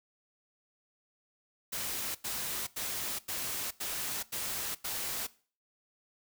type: noise bursts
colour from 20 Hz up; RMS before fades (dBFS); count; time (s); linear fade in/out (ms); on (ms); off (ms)
white; -36; 7; 1.72-5.27; 10; 430; 90
effects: noise-tail reverb RT60 0.4 s tail -19 dB re dry